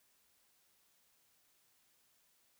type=silence; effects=white hiss -73 dBFS RMS until 2.59 s